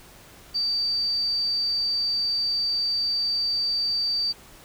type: tone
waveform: sine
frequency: 4634 Hz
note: D8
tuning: 24 cents flat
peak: -22 dBFS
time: 0.54-4.33 s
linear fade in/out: 20 ms
effects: pink hiss -49 dBFS RMS until 4.64 s